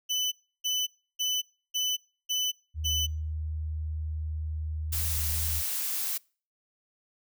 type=tone bursts; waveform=30% pulse; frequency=3005 Hz; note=F#7; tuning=26 cents sharp; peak=-23 dBFS; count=6; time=0.09-3.07 s; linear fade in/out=20 ms; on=230 ms; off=320 ms
type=tone; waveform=sine; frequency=77.78 Hz; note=D#2; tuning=in tune; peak=-30 dBFS; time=2.74-5.63 s; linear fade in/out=50 ms
type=noise; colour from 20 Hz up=blue; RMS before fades=-31 dBFS; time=4.92-6.18 s; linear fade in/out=10 ms
effects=noise-tail reverb RT60 0.4 s tail -26 dB re dry